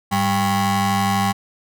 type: ring-modulated tone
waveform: 30% pulse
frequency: 299.9 Hz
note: D4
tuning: 36 cents sharp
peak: -11 dBFS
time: 0.11-1.33 s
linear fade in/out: 20 ms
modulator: 496 Hz
effects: none